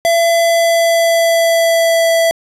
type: tone with pitch glide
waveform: square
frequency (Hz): 673 to 662.6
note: E5 to E5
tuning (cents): +36 to +9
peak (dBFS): -10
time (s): 0.05-2.31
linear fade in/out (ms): 0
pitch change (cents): -27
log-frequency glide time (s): 0.32-2.1
effects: resampled to 32000 Hz + 7-bit